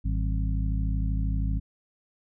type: harmonic tone with a mistuned harmonic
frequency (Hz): 52.9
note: G#1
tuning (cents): +33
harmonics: 1 / 2 / 3 / 4 / 5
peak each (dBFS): -25 / -31 / -35 / -37 / -39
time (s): 0.04-1.6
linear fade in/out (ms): 20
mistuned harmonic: 4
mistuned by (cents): -150
effects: none